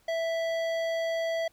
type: tone with hard clipping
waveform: sine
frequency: 659.3 Hz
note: E5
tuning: in tune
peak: -29 dBFS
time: 0.08-1.48 s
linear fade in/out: 5 ms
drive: 13 dB
effects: pink hiss -65 dBFS RMS until 1.52 s